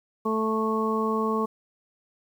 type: harmonic tone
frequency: 220 Hz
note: A3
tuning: in tune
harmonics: 1 / 2 / 3 / 4 / 5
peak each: -27 / -27 / -38 / -35 / -28 dBFS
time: 0.25-1.46 s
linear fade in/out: 10 ms
effects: 9-bit